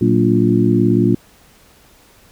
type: harmonic tone with a mistuned harmonic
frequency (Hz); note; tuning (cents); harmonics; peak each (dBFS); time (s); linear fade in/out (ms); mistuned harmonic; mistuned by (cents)
58.27; A#1; 0; 2 / 3 / 4 / 5 / 6; -17 / -17 / -17 / -17 / -17; 0.01-1.15; 5; 3; +120
effects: pink hiss -49 dBFS RMS until 2.31 s